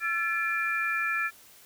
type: tone cluster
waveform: sine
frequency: 1347 / 1733 / 2384 Hz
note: E6 / A6 / D7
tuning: +37 / -27 / +25 cents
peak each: -31 / -29 / -31 dBFS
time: 0-1.31 s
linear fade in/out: 50 ms
effects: white hiss -54 dBFS RMS until 1.65 s